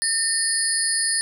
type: tone cluster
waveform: sine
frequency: 1813 / 4414 / 4998 / 9350 / 10420 Hz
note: A#6 / C#8 / D#8 / D9 / E9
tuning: -49 / -8 / +7 / -9 / -21 cents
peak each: -27 / -27 / -29 / -25 / -24 dBFS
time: 0.02-1.21 s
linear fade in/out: 0 ms
effects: none